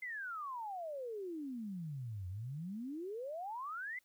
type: exponential two-way sweep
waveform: sine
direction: down then up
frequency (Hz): 2093 to 88.1 to 2093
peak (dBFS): -40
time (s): 0.02-3.99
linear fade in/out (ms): 5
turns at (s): 2.28
effects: white hiss -75 dBFS RMS until 4.04 s